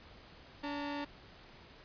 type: tone pair together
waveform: sawtooth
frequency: 286.8 / 908 Hz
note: D4 / A#5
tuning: -41 / -46 cents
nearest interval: octave + minor sixth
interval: 1995 cents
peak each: -34 / -39 dBFS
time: 0.63-1.05 s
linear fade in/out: 10 ms
effects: pink hiss -56 dBFS RMS until 1.84 s + resampled to 11025 Hz